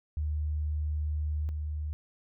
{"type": "tone pair in turn", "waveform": "sine", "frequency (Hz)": [75.7, 75.7], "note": ["D#2", "D#2"], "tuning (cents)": [-47, -47], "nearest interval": "unison", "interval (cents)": 0, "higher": "neither", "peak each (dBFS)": [-28, -31], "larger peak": "first", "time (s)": [[0.17, 1.49], [1.49, 1.93]], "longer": "first", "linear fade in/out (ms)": 0, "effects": []}